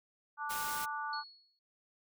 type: chord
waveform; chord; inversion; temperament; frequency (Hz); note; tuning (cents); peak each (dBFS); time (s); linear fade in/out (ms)
sine; D major; second; just; 881 / 1174.7 / 1468.3; A5 / D6 / F#6; +2 / 0 / -14; -40 / -40 / -41; 0.37-1.24; 50
type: noise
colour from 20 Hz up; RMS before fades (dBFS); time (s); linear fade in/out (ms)
white; -41; 0.49-0.86; 20
type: tone with exponential decay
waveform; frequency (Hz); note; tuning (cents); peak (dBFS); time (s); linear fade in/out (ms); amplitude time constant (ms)
sine; 4359; C#8; -30; -39; 1.13-1.59; 2; 100
effects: none